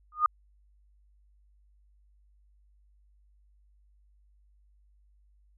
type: tone with exponential growth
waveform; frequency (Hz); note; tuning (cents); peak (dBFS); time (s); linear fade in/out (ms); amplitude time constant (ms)
sine; 1226; D#6; -26; -15; 0.12-0.26; 2; 29
effects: added 50 Hz sine -60 dBFS peak until 5.57 s